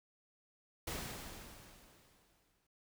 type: noise with exponential decay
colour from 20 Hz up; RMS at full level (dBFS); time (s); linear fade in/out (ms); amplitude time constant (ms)
pink; -40; 0.87-2.67; 5; 390
effects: none